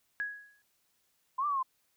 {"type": "tone with exponential decay", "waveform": "sine", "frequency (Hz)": 1666, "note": "G#6", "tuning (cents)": 5, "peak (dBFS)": -29, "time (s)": [0.2, 0.62], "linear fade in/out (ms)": 0, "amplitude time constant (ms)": 91}
{"type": "linear two-way sweep", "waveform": "sine", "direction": "up then down", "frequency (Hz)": [1005, 1197, 1018], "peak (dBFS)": -28, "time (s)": [1.38, 1.63], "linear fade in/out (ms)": 10, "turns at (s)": 1.46}
{"effects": ["white hiss -74 dBFS RMS until 1.96 s"]}